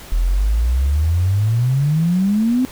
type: exponential sweep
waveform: sine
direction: up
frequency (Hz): 39.72 to 261.6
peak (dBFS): -13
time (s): 0.12-2.65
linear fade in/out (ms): 0
effects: pink hiss -38 dBFS RMS until 2.71 s